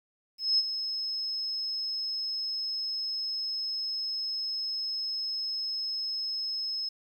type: tone with ADSR envelope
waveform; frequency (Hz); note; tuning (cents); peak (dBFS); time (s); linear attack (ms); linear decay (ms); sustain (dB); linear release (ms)
sine; 5180; E8; -31; -20; 0.38-6.89; 200; 41; -10; 6
effects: 10-bit